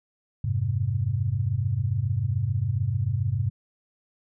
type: chord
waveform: sine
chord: F minor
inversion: none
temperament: equal with one note detuned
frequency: 88.32 / 103.83 / 130.81 Hz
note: F2 / Ab2 / C3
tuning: +20 / 0 / 0 cents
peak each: -31 / -25 / -27 dBFS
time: 0.44-3.5 s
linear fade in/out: 5 ms
effects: none